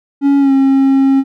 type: tone with pitch glide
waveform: triangle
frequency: 280 to 270.3 Hz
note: C#4 to C#4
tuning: +18 to -44 cents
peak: -5 dBFS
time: 0.21-1.24 s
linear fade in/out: 50 ms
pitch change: -62 cents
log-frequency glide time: 0.39-0.52 s
effects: none